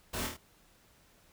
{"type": "noise with echo", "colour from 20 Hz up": "pink", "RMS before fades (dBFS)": -37, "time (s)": [0.13, 0.27], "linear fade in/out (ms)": 10, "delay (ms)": 25, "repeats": 4, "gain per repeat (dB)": -3, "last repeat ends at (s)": 0.37, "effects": ["pink hiss -64 dBFS RMS until 1.32 s"]}